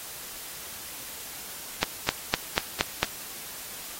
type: accelerating click train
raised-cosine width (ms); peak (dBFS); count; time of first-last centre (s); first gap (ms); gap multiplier
0.2; -3; 6; 1.83-3.03; 260; 0.96
effects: white hiss -40 dBFS RMS until 3.99 s + AAC 48 kbps